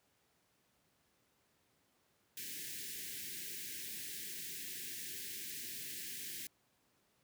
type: band-stop noise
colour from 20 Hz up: white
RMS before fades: -45 dBFS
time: 2.37-6.47 s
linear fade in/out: 2 ms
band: 440 to 1600 Hz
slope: 96 dB/octave
effects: pink hiss -75 dBFS RMS until 7.23 s + high-pass 100 Hz 12 dB/octave